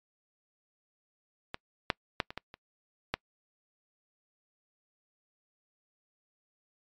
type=clicks; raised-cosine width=0.3 ms; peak=-19 / -9 / -11 / -24 / -20 / -29 / -12 dBFS; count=7; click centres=1.544 / 1.902 / 2.202 / 2.305 / 2.376 / 2.541 / 3.14 s; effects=noise-tail reverb RT60 0.1 s tail -26 dB re dry + MP3 96 kbps